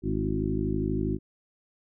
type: harmonic tone with a mistuned harmonic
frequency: 52.4 Hz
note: G#1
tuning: 16 cents sharp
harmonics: 1 / 2 / 3 / 4 / 5 / 6 / 7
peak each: -33 / -33 / -33 / -33 / -33 / -33 / -33 dBFS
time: 0.02-1.19 s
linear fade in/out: 50 ms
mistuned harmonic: 6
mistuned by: +38 cents
effects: none

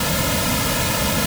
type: noise with comb filter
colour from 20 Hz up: pink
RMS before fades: -20 dBFS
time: 0-1.26 s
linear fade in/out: 5 ms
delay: 2.6 ms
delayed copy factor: -1
effects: none

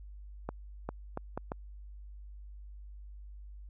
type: accelerating click train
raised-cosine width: 1 ms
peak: -21 dBFS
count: 5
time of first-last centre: 0.49-1.519 s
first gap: 400 ms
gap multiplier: 0.71
effects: added 50 Hz sine -45 dBFS peak until 3.69 s

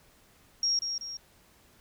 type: tone with echo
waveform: sine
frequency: 5588 Hz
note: F8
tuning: in tune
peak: -24 dBFS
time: 0.63-0.79 s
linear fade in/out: 2 ms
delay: 190 ms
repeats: 2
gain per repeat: -6 dB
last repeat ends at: 1.17 s
effects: pink hiss -61 dBFS RMS until 1.8 s

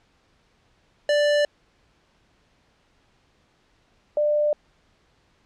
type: tone pair in turn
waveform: square / sine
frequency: 587.3 / 595.5 Hz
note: D5 / D5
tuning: 0 / +24 cents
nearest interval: unison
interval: 24 cents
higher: second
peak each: -18 dBFS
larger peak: neither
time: 1.09-1.45 / 4.17-4.53 s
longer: neither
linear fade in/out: 2 ms
effects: pink hiss -63 dBFS RMS until 5.45 s + low-pass 5000 Hz 12 dB/octave

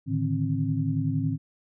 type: tone cluster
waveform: sine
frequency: 109.5 / 145.9 / 156.7 / 265.5 Hz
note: A2 / D3 / D#3 / C4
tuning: -8 / -11 / +13 / +25 cents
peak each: -29 dBFS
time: 0.06-1.38 s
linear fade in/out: 50 ms
effects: none

